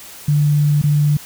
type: tone with dropouts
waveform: sine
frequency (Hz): 147.3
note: D3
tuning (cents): +6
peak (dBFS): -11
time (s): 0.28-1.17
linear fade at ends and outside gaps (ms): 5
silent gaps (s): 0.817-0.837
effects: white hiss -37 dBFS RMS until 1.25 s